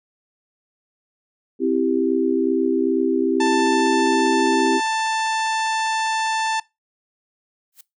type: chord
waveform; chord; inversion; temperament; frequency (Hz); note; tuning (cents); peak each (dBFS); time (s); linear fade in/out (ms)
sine; C major; none; equal; 261.6 / 329.6 / 392; C4 / E4 / G4; 0 / 0 / 0; -21; 1.59-4.81; 50
type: harmonic tone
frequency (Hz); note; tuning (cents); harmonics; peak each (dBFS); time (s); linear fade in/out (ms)
885; A5; +10; 1 / 2 / 3 / 4 / 5 / 6 / 7 / 8 / 10; -21 / -27 / -31 / -33 / -35 / -37 / -38 / -39 / -41; 3.4-6.6; 5
type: noise with exponential growth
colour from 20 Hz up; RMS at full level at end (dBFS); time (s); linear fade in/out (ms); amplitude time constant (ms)
blue; -36; 7.72-7.81; 5; 18
effects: noise-tail reverb RT60 0.2 s tail -20 dB re dry